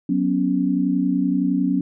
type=chord; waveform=sine; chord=F# suspended fourth; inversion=none; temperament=just; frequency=185 / 246.7 / 277.5 Hz; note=F#3 / B3 / C#4; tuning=0 / -2 / +2 cents; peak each=-22 / -23 / -20 dBFS; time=0.09-1.81 s; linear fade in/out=5 ms; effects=none